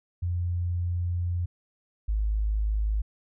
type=tone pair in turn; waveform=sine; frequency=87.7 / 52.71 Hz; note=F2 / G#1; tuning=+8 / +26 cents; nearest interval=major sixth; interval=882 cents; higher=first; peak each=-25 / -23 dBFS; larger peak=second; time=0.22-1.46 / 2.08-3.02 s; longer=first; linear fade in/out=10 ms; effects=none